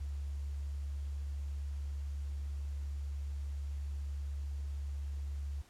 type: tone with quantisation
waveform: sine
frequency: 71 Hz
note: C#2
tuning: 42 cents sharp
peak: -36 dBFS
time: 0-5.62 s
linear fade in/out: 10 ms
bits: 11
effects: pink hiss -63 dBFS RMS until 5.69 s + low-pass 11000 Hz 12 dB/octave